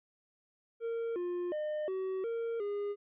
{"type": "tone with pitch steps", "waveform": "triangle", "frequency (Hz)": [460.9, 353.5, 607, 378.4, 461.5, 408.5], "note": ["A#4", "F4", "D#5", "F#4", "A#4", "G#4"], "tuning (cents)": [-20, 21, -43, 39, -17, -29], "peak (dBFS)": -31, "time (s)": [0.8, 2.96], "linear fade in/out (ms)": 50, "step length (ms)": 360, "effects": ["resampled to 8000 Hz"]}